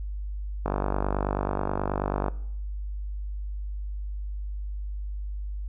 click train, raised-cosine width 1 ms, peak -12 dBFS, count 81, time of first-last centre 0.66-2.283 s, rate 49.3 Hz, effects noise-tail reverb RT60 0.7 s tail -19 dB re dry + added 50 Hz sine -30 dBFS peak until 5.68 s

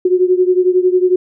sine beating tone pair, 362.3 / 373.3 Hz, F#4 / F#4, -36 / +15 cents, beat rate 11 Hz, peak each -11 / -14 dBFS, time 0.05-1.16 s, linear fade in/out 5 ms, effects none

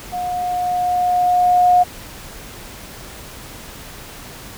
sine tone with level ramp, 719 Hz, F#5, 50 cents flat, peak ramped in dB -21 to -8 dBFS, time 0.12-1.84 s, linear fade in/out 20 ms, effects pink hiss -36 dBFS RMS until 4.57 s

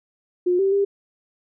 sine tone with pitch steps, 357.9 / 389 / 398.9 Hz, F4 / G4 / G4, +42 / -13 / +30 cents, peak -16 dBFS, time 0.46-0.85 s, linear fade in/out 10 ms, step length 130 ms, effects none

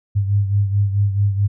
sine beating tone pair, 100 / 104.6 Hz, G2 / G#2, +35 / +13 cents, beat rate 4.6 Hz, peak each -15 / -22 dBFS, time 0.15-1.48 s, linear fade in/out 20 ms, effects none

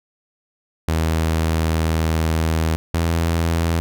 sawtooth tone pair in turn, 80.5 / 83.05 Hz, E2 / E2, -41 / +13 cents, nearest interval minor second, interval 54 cents, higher second, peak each -13 dBFS, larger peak neither, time 0.88-2.76 / 2.94-3.8 s, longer first, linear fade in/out 0 ms, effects none

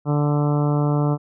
harmonic tone, 146.83 Hz, D3, in tune, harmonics 1 / 2 / 3 / 4 / 5 / 6 / 7 / 8 / 9, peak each -18 / -24 / -28 / -30 / -32 / -34 / -35 / -36 / -37 dBFS, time 0.05-1.18 s, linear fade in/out 50 ms, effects none

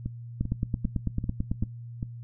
two click trains, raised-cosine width 5 ms, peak -19 / -14 dBFS, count 6 / 12, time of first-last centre 0.06-2.029 / 0.41-1.625 s, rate 2.54 / 9.05 Hz, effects noise-tail reverb RT60 0.2 s tail -21 dB re dry + added 118 Hz sine -38 dBFS peak until 2.23 s

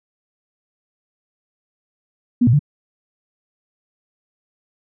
sine tone with pitch steps, 242.9 / 117 / 146 Hz, B3 / A#2 / D3, -29 / +7 / -10 cents, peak -10 dBFS, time 2.41-2.593 s, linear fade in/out 10 ms, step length 61 ms, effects none

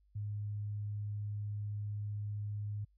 sine tone, 103.83 Hz, G#2, in tune, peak -36 dBFS, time 0.15-2.85 s, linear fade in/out 10 ms, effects added 50 Hz sine -66 dBFS peak until 2.97 s

